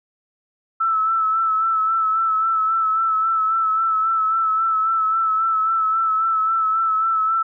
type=tone with vibrato; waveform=sine; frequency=1315 Hz; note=E6; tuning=5 cents flat; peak=-16 dBFS; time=0.8-7.43 s; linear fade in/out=10 ms; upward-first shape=sine; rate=3.7 Hz; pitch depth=32 cents each way; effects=none